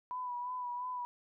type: tone with vibrato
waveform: sine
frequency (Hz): 987.8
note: B5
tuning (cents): 0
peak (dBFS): -36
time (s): 0.11-1.05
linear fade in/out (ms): 0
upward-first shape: sine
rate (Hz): 2.9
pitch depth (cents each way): 33
effects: none